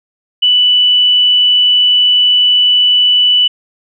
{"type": "tone", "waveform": "sine", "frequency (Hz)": 2972, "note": "F#7", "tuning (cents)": 7, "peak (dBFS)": -6, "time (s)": [0.42, 3.48], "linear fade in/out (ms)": 10, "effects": []}